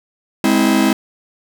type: chord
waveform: 45% pulse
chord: Ab augmented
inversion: none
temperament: just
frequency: 207.7 / 259.6 / 324.5 Hz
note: Ab3 / C4 / E4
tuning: 0 / -13 / -27 cents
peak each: -16 dBFS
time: 0.44-0.93 s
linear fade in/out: 2 ms
effects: none